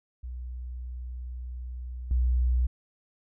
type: tone with level steps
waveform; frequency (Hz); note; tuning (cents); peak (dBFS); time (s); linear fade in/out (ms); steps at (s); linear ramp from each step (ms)
sine; 61.74; B1; 0; -34 / -21; 0.23-2.67; 10; 2.11; 2
effects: none